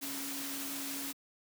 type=tone in noise; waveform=sine; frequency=277.2 Hz; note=C#4; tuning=in tune; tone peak=-43 dBFS; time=0.01-1.13 s; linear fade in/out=20 ms; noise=white; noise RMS=-40 dBFS; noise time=0.01-1.13 s; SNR=-6 dB; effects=high-pass 150 Hz 12 dB/octave